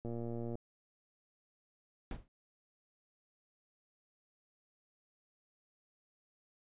click train, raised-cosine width 2 ms, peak -29 dBFS, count 60, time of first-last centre 0.05-0.554 s, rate 117 Hz
brown noise with exponential decay, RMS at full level -34 dBFS, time 2.11-2.28 s, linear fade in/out 1 ms, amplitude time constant 35 ms
effects resampled to 8000 Hz

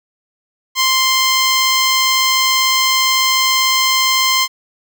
10% pulse tone, 1047 Hz, C6, 1 cent sharp, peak -3 dBFS, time 0.75-4.48 s, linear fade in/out 50 ms, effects none

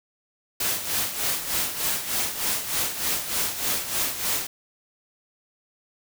white noise with tremolo, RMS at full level -24 dBFS, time 0.6-4.47 s, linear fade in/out 5 ms, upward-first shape sine, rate 3.3 Hz, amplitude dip 65%, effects none

